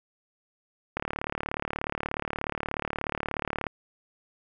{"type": "click train", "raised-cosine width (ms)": 0.5, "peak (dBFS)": -14, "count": 100, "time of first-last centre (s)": [0.97, 3.668], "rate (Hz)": 36.7, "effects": []}